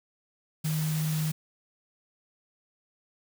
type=tone in noise; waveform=sine; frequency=155.56 Hz; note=D#3; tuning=in tune; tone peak=-26 dBFS; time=0.64-1.32 s; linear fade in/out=10 ms; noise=white; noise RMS=-38 dBFS; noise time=0.64-1.32 s; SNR=+9 dB; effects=none